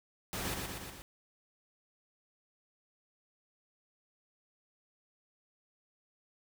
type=noise with echo; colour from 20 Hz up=pink; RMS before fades=-38 dBFS; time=0.33-0.54 s; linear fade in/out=0 ms; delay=120 ms; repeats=4; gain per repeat=-3 dB; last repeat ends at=1.02 s; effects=none